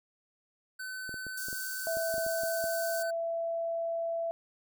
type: tone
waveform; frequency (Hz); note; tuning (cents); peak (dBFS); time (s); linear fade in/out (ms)
square; 1518; F#6; +44; -38; 0.79-3.11; 10
type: clicks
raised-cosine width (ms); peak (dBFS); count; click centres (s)
2; -32; 11; 1.093 / 1.142 / 1.267 / 1.485 / 1.529 / 1.97 / 2.141 / 2.181 / 2.265 / 2.435 / 2.641
type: high-pass noise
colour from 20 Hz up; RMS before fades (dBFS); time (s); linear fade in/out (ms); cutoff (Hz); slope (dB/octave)
white; -40; 1.37-3.03; 5; 5600; 24
type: tone with pitch glide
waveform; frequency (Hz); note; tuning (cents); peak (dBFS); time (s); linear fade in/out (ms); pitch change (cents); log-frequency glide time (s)
sine; 659.3 to 667.7; E5 to E5; 0 to +22; -30; 1.87-4.31; 0; +22; 2.27-2.83
effects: none